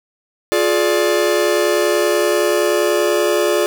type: chord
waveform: 45% pulse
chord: D diminished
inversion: first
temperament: just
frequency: 352.4 / 422.9 / 587.3 Hz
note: F4 / Ab4 / D5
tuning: +16 / +31 / 0 cents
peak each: -18 dBFS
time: 0.52-3.66 s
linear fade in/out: 0 ms
effects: none